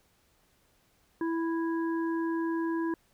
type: harmonic tone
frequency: 330 Hz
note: E4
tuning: 2 cents sharp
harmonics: 1 / 3 / 5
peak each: -28 / -38 / -42 dBFS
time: 1.21-2.94 s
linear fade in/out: 2 ms
effects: pink hiss -68 dBFS RMS until 3.13 s